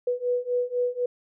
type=beating tone pair; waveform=sine; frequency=489.6 / 493.6 Hz; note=B4 / B4; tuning=-15 / -1 cents; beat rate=4 Hz; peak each=-27 / -26 dBFS; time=0.07-1.06 s; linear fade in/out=5 ms; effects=none

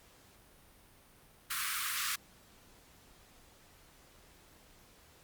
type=high-pass noise; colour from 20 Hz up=pink; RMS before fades=-35 dBFS; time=1.5-2.16 s; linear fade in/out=10 ms; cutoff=1100 Hz; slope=96 dB/octave; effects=pink hiss -61 dBFS RMS until 5.23 s + Opus 48 kbps

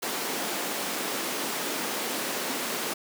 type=high-pass noise; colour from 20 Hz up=pink; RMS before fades=-31 dBFS; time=0.02-2.94 s; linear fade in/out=10 ms; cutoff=230 Hz; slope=24 dB/octave; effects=none

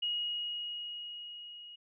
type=tone with level ramp; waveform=sine; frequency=2888 Hz; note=F#7; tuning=43 cents flat; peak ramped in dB=-30 to -47 dBFS; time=0.02-1.76 s; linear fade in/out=10 ms; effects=none

